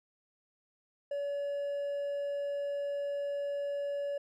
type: tone with hard clipping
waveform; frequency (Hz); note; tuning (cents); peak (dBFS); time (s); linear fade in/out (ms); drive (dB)
triangle; 569; C#5; +45; -33; 1.11-4.18; 5; 5
effects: none